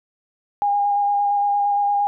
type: tone with vibrato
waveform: sine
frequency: 813 Hz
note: G#5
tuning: 37 cents flat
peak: -16 dBFS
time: 0.62-2.07 s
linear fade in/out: 0 ms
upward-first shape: square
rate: 8.7 Hz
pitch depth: 11 cents each way
effects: none